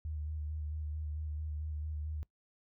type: tone with vibrato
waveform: sine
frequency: 76.3 Hz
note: D#2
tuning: 33 cents flat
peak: -36 dBFS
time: 0.05-2.23 s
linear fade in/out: 0 ms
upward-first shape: square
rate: 4.5 Hz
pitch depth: 24 cents each way
effects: noise-tail reverb RT60 0.1 s tail -21 dB re dry